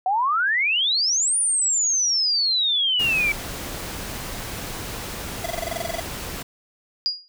sine exponential two-way sweep, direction up then down, 727 to 9590 to 2282 Hz, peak -18 dBFS, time 0.06-3.32 s, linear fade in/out 2 ms, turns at 1.38 s
pink noise, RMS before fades -32 dBFS, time 2.99-6.43 s, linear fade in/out 10 ms
square tone bursts, 672 Hz, E5, 33 cents sharp, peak -24 dBFS, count 13, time 5.44-6 s, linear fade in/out 5 ms, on 20 ms, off 25 ms
sine tone with exponential decay, 4861 Hz, D#8, 41 cents flat, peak -16 dBFS, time 7.06-7.28 s, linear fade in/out 0 ms, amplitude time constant 47 ms
effects none

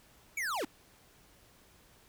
square linear sweep, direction down, 2349 to 233.1 Hz, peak -33 dBFS, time 0.37-0.65 s, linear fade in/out 5 ms, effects pink hiss -62 dBFS RMS until 2.08 s

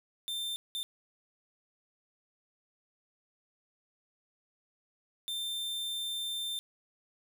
45% pulse tone bursts at uneven times, 3580 Hz, A7, 29 cents sharp, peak -34 dBFS, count 3, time 0.28-0.56 / 0.75-0.83 / 5.28-6.59 s, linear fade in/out 0 ms, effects none

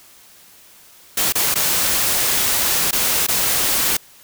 white noise with dropouts, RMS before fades -18 dBFS, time 1.17-3.97 s, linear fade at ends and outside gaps 5 ms, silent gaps 1.324-1.352 / 1.543-1.555 / 2.91-2.928 / 3.267-3.284 s, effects white hiss -47 dBFS RMS until 4.23 s

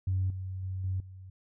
sine tone with level steps, 93.9 Hz, F#2, 26 cents sharp, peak -25 / -34 / -32 / -28 / -44 dBFS, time 0.07-1.3 s, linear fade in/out 5 ms, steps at 0.3 / 0.63 / 0.84 / 1 s, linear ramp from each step 2 ms, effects tanh soft clip ceiling -21 dBFS

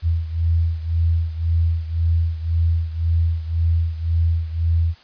sine beating tone pair, 82.41 / 84.31 Hz, E2 / E2, 0 / +40 cents, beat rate 1.9 Hz, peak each -18 / -22 dBFS, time 0.02-4.95 s, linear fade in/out 50 ms, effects white hiss -49 dBFS RMS until 5.03 s + resampled to 11025 Hz

